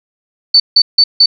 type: tone bursts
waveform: sine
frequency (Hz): 4518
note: C#8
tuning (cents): +32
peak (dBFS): -3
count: 4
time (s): 0.54-1.26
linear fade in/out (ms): 5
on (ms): 60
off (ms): 160
effects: none